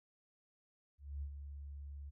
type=tone with ADSR envelope; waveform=sine; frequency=71 Hz; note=C#2; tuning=42 cents sharp; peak=-38 dBFS; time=0.98-2.11 s; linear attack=240 ms; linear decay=78 ms; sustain=-7 dB; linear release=24 ms; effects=none